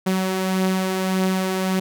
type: beating tone pair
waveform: sawtooth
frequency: 186.5 / 188.2 Hz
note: F#3 / F#3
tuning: +14 / +30 cents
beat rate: 1.7 Hz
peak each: -24 / -16 dBFS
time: 0.06-1.8 s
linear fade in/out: 10 ms
effects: none